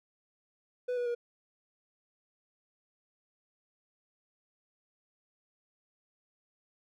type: tone with pitch steps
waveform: triangle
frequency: 496.2 / 486.6 / 477.1 Hz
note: B4 / B4 / A#4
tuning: +8 / -26 / +40 cents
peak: -28 dBFS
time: 0.88-1.15 s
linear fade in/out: 10 ms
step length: 90 ms
effects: none